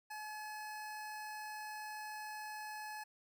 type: tone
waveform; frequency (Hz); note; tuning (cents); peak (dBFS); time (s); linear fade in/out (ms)
25% pulse; 853; G#5; +46; -40; 0.1-3.04; 10
effects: none